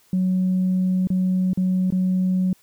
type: tone with dropouts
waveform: sine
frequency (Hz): 185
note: F#3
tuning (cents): 0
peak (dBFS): -16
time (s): 0.13-2.53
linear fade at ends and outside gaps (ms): 2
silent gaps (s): 1.072-1.102 / 1.533-1.574 / 1.904-1.923
effects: tanh soft clip ceiling -14 dBFS + white hiss -58 dBFS RMS until 2.62 s